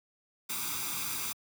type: noise with comb filter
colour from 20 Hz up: white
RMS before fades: -35 dBFS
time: 0.49-1.33 s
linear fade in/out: 10 ms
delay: 0.83 ms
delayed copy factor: +0.75
effects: high-pass 100 Hz 12 dB/octave